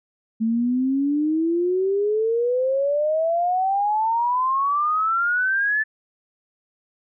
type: exponential sweep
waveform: sine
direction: up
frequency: 220 to 1760 Hz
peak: -18 dBFS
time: 0.4-5.84 s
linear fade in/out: 20 ms
effects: none